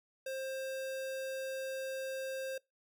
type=tone; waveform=square; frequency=530 Hz; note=C5; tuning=22 cents sharp; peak=-38 dBFS; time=0.26-2.58 s; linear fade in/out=5 ms; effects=noise-tail reverb RT60 0.2 s tail -24 dB re dry